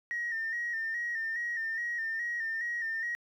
sine tone with vibrato, 1850 Hz, A#6, 14 cents flat, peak -30 dBFS, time 0.11-3.15 s, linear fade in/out 0 ms, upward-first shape square, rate 2.4 Hz, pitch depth 43 cents each way, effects tanh soft clip ceiling -27 dBFS + 11-bit

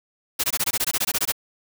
white noise bursts, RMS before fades -22 dBFS, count 14, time 0.39-1.322 s, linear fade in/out 10 ms, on 48 ms, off 20 ms, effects none

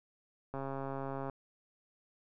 click train, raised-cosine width 1 ms, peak -26 dBFS, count 104, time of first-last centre 0.54-1.297 s, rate 136 Hz, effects none

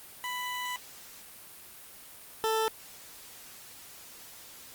20% pulse tone pair in turn, 993 / 442.3 Hz, B5 / A4, +9 / +9 cents, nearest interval octave + major second, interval 1400 cents, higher first, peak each -28 / -21 dBFS, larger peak second, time 0.24-0.76 / 2.44-2.68 s, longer first, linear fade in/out 0 ms, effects white hiss -49 dBFS RMS until 4.74 s + Opus 32 kbps

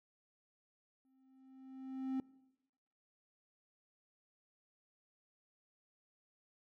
triangle tone with exponential growth, 263.4 Hz, C4, 12 cents sharp, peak -31 dBFS, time 1.05-2.2 s, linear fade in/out 1 ms, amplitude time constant 250 ms, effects noise-tail reverb RT60 1.0 s tail -22 dB re dry

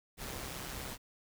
pink noise with amplitude modulation, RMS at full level -40 dBFS, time 0.17-0.98 s, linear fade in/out 50 ms, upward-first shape sine, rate 132 Hz, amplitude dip 50%, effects none

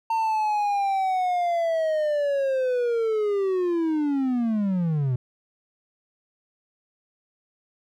triangle linear sweep, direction down, 909 to 120.8 Hz, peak -19 dBFS, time 0.1-5.16 s, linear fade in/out 5 ms, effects none

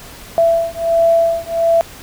sine beating tone pair, 667 / 668.4 Hz, E5 / E5, +20 / +24 cents, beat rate 1.4 Hz, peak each -14 dBFS, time 0.38-1.81 s, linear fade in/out 0 ms, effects pink hiss -36 dBFS RMS until 2.02 s

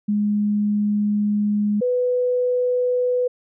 sine tone pair in turn, 207.7 / 496.6 Hz, G#3 / B4, 0 / +9 cents, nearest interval octave + minor third, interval 1509 cents, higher second, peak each -17 dBFS, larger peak neither, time 0.08-1.81 / 1.81-3.28 s, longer first, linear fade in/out 10 ms, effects none

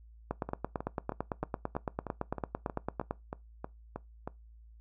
two click trains, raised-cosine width 1 ms, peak -23 / -18 dBFS, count 13 / 26, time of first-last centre 0.49-4.275 / 0.31-3.11 s, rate 3.17 / 8.93 Hz, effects noise-tail reverb RT60 0.2 s tail -21 dB re dry + added 56 Hz sine -52 dBFS peak until 4.8 s

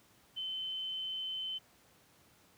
sine tone, 3063 Hz, G7, 41 cents flat, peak -36 dBFS, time 0.36-1.59 s, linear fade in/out 20 ms, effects pink hiss -65 dBFS RMS until 2.57 s + high-pass 80 Hz 12 dB/octave

